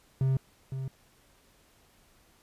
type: tone with echo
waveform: triangle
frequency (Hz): 132.8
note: C3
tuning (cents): +26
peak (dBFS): -21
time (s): 0.21-0.37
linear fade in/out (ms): 2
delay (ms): 510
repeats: 1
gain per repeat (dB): -9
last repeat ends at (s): 0.88
effects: pink hiss -63 dBFS RMS until 2.42 s + resampled to 32000 Hz